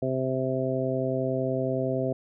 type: harmonic tone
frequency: 130.81 Hz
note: C3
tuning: in tune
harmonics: 1 / 2 / 3 / 4 / 5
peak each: -31 / -31 / -31 / -31 / -31 dBFS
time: 0.02-2.13 s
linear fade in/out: 5 ms
effects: none